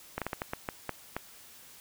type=slowing click train; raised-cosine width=0.5 ms; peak=-17 dBFS; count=9; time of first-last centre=0.18-1.166 s; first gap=37 ms; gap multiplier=1.33; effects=white hiss -53 dBFS RMS until 1.8 s

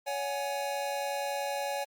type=chord; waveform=square; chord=C# suspended fourth; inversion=none; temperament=equal with one note detuned; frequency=563.4 / 740 / 830.6 Hz; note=C#5 / F#5 / G#5; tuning=+28 / 0 / 0 cents; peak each=-35 / -40 / -36 dBFS; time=0.06-1.85 s; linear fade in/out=20 ms; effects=Opus 48 kbps

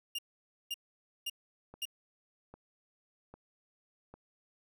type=tone bursts; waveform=40% pulse; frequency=2826 Hz; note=F7; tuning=20 cents sharp; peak=-33 dBFS; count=4; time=0.15-1.854 s; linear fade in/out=5 ms; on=36 ms; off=520 ms
type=click train; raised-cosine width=1 ms; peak=-36 dBFS; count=4; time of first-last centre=1.74-4.14 s; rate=1.25 Hz
effects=none

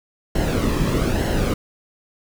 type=noise with flanger; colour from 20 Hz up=brown; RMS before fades=-20 dBFS; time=0.35-1.54 s; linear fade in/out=5 ms; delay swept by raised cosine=0.83 to 1.4 ms; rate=1.1 Hz; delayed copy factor=-0.6; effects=none

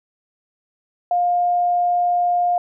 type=tone; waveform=sine; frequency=707 Hz; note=F5; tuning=21 cents sharp; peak=-15 dBFS; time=1.11-2.58 s; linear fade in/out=2 ms; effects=none

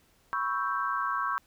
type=chord; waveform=sine; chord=C# half-diminished seventh; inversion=third; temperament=equal; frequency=987.8 / 1108.7 / 1318.5 / 1568 Hz; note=B5 / C#6 / E6 / G6; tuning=0 / 0 / 0 / 0 cents; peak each=-36 / -30 / -34 / -34 dBFS; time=0.33-1.38 s; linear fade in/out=0 ms; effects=pink hiss -65 dBFS RMS until 1.46 s

